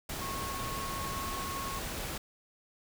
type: tone in noise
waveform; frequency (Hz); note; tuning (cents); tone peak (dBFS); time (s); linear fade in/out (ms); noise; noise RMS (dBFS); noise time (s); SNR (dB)
sine; 1094; C#6; -23; -38; 0.21-1.79; 5; pink; -38; 0.09-2.18; -3
effects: none